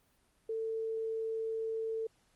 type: tone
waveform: sine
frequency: 446.5 Hz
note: A4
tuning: 25 cents sharp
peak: -33 dBFS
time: 0.49-2.07 s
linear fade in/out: 5 ms
effects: pink hiss -71 dBFS RMS until 2.35 s + Opus 32 kbps